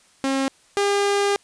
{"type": "tone pair in turn", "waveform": "sawtooth", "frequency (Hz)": [269.7, 403], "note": ["C#4", "G4"], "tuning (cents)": [-47, 48], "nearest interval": "perfect fifth", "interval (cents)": 695, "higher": "second", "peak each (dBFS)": [-16, -14], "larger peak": "second", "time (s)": [[0.24, 0.48], [0.77, 1.36]], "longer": "second", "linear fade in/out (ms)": 0, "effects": ["white hiss -56 dBFS RMS until 1.43 s", "resampled to 22050 Hz"]}